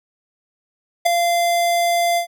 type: tone with ADSR envelope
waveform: square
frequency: 690 Hz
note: F5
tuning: 21 cents flat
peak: -10 dBFS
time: 1.05-2.27 s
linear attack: 15 ms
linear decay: 4 ms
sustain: -6 dB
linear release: 100 ms
effects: none

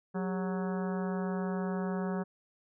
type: harmonic tone with a mistuned harmonic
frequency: 185.3 Hz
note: F#3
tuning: 3 cents sharp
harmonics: 1 / 2 / 3 / 4 / 5 / 6 / 7 / 8 / 9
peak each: -32 / -38 / -42 / -44 / -46 / -48 / -49 / -50 / -51 dBFS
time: 0.14-2.24 s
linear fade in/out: 20 ms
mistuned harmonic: 2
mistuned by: +130 cents
effects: none

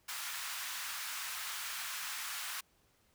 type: high-pass noise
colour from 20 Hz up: pink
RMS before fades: -41 dBFS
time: 0.08-2.61 s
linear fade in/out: 10 ms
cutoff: 1100 Hz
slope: 24 dB/octave
effects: pink hiss -71 dBFS RMS until 3.14 s

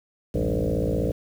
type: tone with frequency modulation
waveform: sine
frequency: 186.1 Hz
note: F#3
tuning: 10 cents sharp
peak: -21 dBFS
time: 0.34-1.12 s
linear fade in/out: 10 ms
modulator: 55.9 Hz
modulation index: 6.7
effects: 8-bit

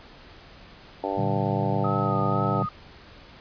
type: harmonic tone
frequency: 98 Hz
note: G2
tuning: in tune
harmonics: 3 / 4 / 5 / 6 / 7 / 8 / 9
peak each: -33 / -33 / -33 / -33 / -33 / -33 / -33 dBFS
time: 1.03-2.63 s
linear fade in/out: 10 ms
type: chord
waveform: sine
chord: G minor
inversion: first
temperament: equal with one note detuned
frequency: 116.54 / 146.83 / 193.75 Hz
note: Bb2 / D3 / G3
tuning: 0 / 0 / -20 cents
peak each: -28 / -30 / -29 dBFS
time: 1.17-2.66 s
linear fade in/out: 10 ms
type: tone with vibrato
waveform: sine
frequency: 1260 Hz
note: D#6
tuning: 21 cents sharp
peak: -28 dBFS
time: 1.84-2.69 s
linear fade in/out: 5 ms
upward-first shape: sine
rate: 2 Hz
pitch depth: 39 cents each way
effects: pink hiss -48 dBFS RMS until 3.4 s + resampled to 11025 Hz

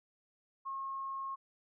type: tone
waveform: sine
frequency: 1082 Hz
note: C#6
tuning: 42 cents flat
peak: -37 dBFS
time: 0.65-1.36 s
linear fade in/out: 20 ms
effects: none

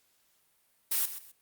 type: noise with echo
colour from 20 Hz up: blue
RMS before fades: -28 dBFS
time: 0.91-1.06 s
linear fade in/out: 10 ms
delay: 130 ms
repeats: 2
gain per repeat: -12 dB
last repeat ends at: 1.32 s
effects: white hiss -70 dBFS RMS until 1.41 s + Opus 48 kbps

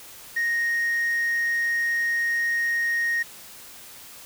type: tone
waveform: sine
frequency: 1864.7 Hz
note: A#6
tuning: in tune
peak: -19 dBFS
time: 0.36-3.23 s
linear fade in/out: 10 ms
effects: tanh soft clip ceiling -20 dBFS + white hiss -44 dBFS RMS until 4.25 s

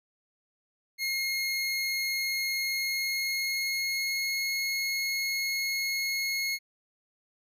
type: tone with pitch glide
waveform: 25% pulse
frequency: 2149 to 2166 Hz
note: C7 to C#7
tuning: +46 to -41 cents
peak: -24 dBFS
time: 0.98-6.59 s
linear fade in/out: 50 ms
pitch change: +13 cents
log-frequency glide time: 2.64-4.51 s
effects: none

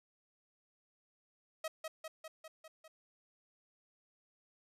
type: tone with echo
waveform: sawtooth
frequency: 636 Hz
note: D#5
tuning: 38 cents sharp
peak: -33 dBFS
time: 1.64-1.68 s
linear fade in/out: 5 ms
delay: 200 ms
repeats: 6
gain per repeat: -3 dB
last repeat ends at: 2.88 s
effects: resampled to 32000 Hz

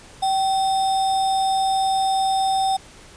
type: tone with sample-and-hold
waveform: sine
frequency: 770 Hz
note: G5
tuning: 31 cents flat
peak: -17 dBFS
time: 0.22-2.77 s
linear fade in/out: 10 ms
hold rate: 4410 Hz
effects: pink hiss -45 dBFS RMS until 3.16 s + resampled to 22050 Hz

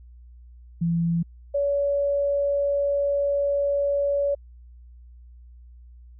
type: tone pair in turn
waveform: sine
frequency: 168.5 / 566.8 Hz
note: E3 / C#5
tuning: +38 / +38 cents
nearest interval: octave + major sixth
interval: 2100 cents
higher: second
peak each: -20 dBFS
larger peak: neither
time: 0.81-1.23 / 1.54-4.35 s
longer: second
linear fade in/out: 10 ms
effects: added 60 Hz sine -44 dBFS peak until 6.19 s

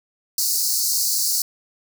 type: high-pass noise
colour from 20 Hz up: pink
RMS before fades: -21 dBFS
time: 0.38-1.42 s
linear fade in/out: 2 ms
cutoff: 4300 Hz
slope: 96 dB/octave
effects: none

